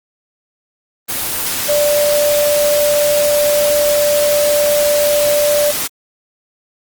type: tone in noise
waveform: sine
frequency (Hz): 587.3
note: D5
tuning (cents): 0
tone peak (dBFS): -11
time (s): 1.68-5.72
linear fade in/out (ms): 20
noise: white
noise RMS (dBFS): -19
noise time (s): 1.08-5.88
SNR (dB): +5
effects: Opus 24 kbps